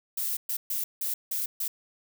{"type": "noise bursts at uneven times", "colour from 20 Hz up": "violet", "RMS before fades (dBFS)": -30, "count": 6, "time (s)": [[0.17, 0.37], [0.49, 0.57], [0.7, 0.84], [1.01, 1.14], [1.31, 1.46], [1.6, 1.68]], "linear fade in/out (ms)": 5, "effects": []}